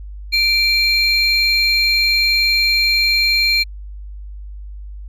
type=tone pair together; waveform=triangle; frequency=2349 / 4190 Hz; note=D7 / C8; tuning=0 / +2 cents; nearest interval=minor seventh; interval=1002 cents; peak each=-14 dBFS; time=0.32-3.64 s; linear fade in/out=20 ms; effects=added 50 Hz sine -29 dBFS peak until 5.08 s